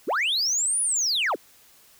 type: linear two-way sweep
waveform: sine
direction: up then down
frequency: 185.8 to 9956 to 185.8 Hz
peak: -19 dBFS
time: 0.07-1.36 s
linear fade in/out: 20 ms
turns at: 0.81 s
effects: tanh soft clip ceiling -20 dBFS + white hiss -55 dBFS RMS until 1.99 s